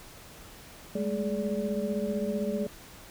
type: tone cluster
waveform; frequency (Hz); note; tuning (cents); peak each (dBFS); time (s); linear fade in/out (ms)
sine; 201.2 / 216.8 / 420.8 / 579; G3 / A3 / G#4 / D5; +45 / -25 / +23 / -25; -32 / -33 / -34 / -34; 0.95-2.67; 5
effects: pink hiss -49 dBFS RMS until 3.1 s